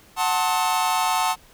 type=chord; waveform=45% pulse; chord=F# diminished seventh; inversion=none; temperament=just; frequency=740 / 888 / 1065.6 / 1278.7 Hz; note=F#5 / A5 / C6 / Eb6; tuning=0 / +16 / +31 / +47 cents; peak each=-25 / -23 / -27 / -28 dBFS; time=0.16-1.36 s; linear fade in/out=50 ms; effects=pink hiss -52 dBFS RMS until 1.53 s